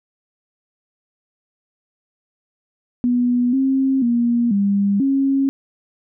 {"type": "tone with pitch steps", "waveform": "sine", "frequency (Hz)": [244.8, 267.2, 237.3, 200.1, 272.5], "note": ["B3", "C4", "A#3", "G3", "C#4"], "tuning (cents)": [-15, 36, 31, 36, -29], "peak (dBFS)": -14, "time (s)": [3.04, 5.49], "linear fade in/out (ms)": 0, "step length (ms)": 490, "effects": []}